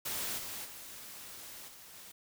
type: noise with level steps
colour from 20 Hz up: white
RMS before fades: -37 / -42 / -48 / -53 / -51 dBFS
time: 0.05-2.12 s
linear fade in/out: 10 ms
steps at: 0.37 / 0.64 / 1.67 / 1.93 s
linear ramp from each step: 20 ms
effects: none